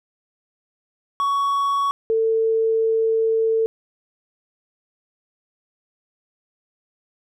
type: tone pair in turn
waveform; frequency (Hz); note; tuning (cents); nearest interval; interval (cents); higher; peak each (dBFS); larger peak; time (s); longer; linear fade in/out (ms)
triangle / sine; 1119 / 447.4; C#6 / A4; +16 / +29; octave + major third; 1587; first; -16; neither; 1.2-1.91 / 2.1-3.66; second; 0
effects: none